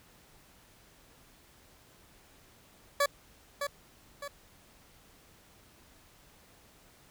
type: tone with echo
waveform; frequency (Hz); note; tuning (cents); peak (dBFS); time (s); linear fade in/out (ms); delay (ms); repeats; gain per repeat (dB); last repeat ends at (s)
20% pulse; 570; C#5; +48; -19; 3-3.06; 5; 610; 2; -7; 4.28
effects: pink hiss -60 dBFS RMS until 7.1 s